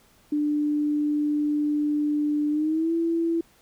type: tone with pitch glide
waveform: sine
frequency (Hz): 296.6 to 332.9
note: D4 to E4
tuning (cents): +17 to +17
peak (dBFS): -21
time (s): 0.32-3.41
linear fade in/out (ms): 5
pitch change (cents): +200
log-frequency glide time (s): 2.5-2.93
effects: pink hiss -59 dBFS RMS until 3.61 s